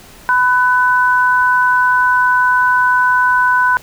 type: tone pair together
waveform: sine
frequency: 1000 / 1498.3 Hz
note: B5 / F#6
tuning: +21 / +21 cents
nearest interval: perfect fifth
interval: 700 cents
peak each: -12 dBFS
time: 0.29-3.77 s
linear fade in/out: 0 ms
effects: pink hiss -40 dBFS RMS until 3.82 s